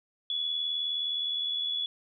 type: tone with amplitude modulation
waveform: sine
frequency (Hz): 3405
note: G#7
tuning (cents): +42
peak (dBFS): -26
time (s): 0.3-1.86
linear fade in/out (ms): 2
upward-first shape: sine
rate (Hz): 79.6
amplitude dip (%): 50
effects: none